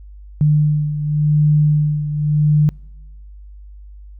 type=beating tone pair; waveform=sine; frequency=149.8 / 150.7 Hz; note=D3 / D3; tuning=+35 / +45 cents; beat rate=0.9 Hz; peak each=-13 / -19 dBFS; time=0.41-2.69 s; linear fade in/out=0 ms; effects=noise-tail reverb RT60 1.0 s tail -26 dB re dry + added 50 Hz sine -35 dBFS peak until 4.19 s